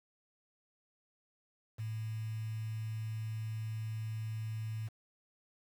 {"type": "tone with quantisation", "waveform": "sine", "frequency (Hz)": 110, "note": "A2", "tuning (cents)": 0, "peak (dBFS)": -36, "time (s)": [1.78, 4.89], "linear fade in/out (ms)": 20, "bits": 9, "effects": []}